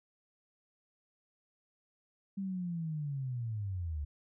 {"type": "linear sweep", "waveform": "sine", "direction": "down", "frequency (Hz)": [198.3, 70.1], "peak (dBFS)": -34, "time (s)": [2.37, 4.05], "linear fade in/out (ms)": 10, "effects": []}